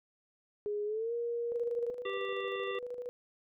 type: tone with pitch glide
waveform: sine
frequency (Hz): 415.3 to 471.6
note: G#4 to A#4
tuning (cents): 0 to +20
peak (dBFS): -32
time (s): 0.66-1.9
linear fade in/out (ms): 0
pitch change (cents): +220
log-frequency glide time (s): 0.85-1.13
type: tone with tremolo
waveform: sine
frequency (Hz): 490.2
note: B4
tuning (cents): -13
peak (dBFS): -36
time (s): 1.52-3.09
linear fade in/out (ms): 0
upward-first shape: square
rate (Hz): 13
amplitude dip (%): 50
type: harmonic tone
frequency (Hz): 391.9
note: G4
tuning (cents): 0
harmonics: 1 / 3 / 5 / 7 / 9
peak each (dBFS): -37 / -42 / -44 / -45 / -47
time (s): 2.05-2.79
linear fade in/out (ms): 5
effects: none